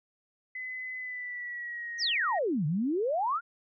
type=tone with pitch glide; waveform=sine; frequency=2022 to 1875.7 Hz; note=B6 to A#6; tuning=+40 to +10 cents; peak=-35 dBFS; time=0.55-2.39 s; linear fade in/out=5 ms; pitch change=-130 cents; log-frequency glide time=0.97-1.94 s
type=exponential two-way sweep; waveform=sine; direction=down then up; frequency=6272 to 141.9 to 1463 Hz; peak=-26 dBFS; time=1.98-3.41 s; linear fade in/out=50 ms; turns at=2.66 s
effects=none